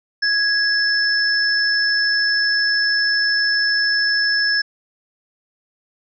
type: tone pair together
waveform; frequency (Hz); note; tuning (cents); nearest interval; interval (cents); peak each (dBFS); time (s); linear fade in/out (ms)
sine; 1661.2 / 5274; G#6 / E8; 0 / 0; octave + minor sixth; 2000; -17 / -19; 0.22-4.62; 10
effects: none